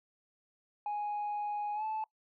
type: tone with pitch glide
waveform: sine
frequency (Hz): 830.6 to 870.9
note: G#5 to A5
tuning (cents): 0 to -18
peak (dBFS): -31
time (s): 0.86-2.04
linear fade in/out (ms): 2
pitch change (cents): +82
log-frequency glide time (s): 1.74-1.84
effects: noise-tail reverb RT60 0.1 s tail -23 dB re dry + tanh soft clip ceiling -31 dBFS